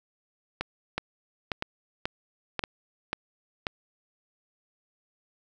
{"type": "two click trains", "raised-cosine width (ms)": 0.3, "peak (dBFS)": [-13, -12], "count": [3, 6], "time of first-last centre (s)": [[0.61, 2.638], [0.98, 3.668]], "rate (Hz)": [0.986, 1.86], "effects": []}